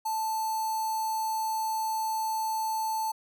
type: tone with notch filter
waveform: square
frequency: 880 Hz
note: A5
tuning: in tune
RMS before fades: -30 dBFS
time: 0.05-3.12 s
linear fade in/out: 10 ms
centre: 2500 Hz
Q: 0.66
effects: none